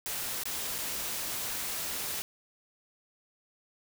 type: noise with dropouts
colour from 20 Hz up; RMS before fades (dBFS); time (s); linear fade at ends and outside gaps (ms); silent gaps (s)
white; -35; 0.06-2.22; 0; 0.435-0.455 / 0.782-0.786
effects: none